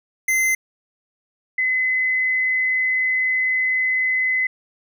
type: tone pair in turn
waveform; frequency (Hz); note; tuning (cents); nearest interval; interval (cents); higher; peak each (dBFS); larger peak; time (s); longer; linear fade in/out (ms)
square / sine; 2066 / 2031; C7 / B6; -22 / +48; unison; 30; first; -17; neither; 0.28-0.55 / 1.58-4.47; second; 5
effects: none